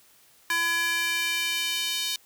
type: tone with high-pass filter sweep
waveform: square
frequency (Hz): 336.8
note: E4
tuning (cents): +37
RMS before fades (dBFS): -27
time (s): 0.5-2.16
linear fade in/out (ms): 2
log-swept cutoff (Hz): 1500 to 3600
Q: 2.1
effects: white hiss -58 dBFS RMS until 2.25 s